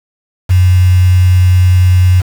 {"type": "tone with quantisation", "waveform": "sine", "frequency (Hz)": 91, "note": "F#2", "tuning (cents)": -28, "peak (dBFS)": -4, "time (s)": [0.49, 2.22], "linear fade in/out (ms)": 20, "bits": 4, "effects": []}